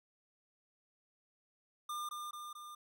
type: tone with echo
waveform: square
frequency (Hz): 1202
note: D6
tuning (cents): +40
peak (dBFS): -39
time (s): 1.89-2.09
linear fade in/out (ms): 5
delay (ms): 220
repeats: 3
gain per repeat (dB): -3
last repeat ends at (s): 2.75
effects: none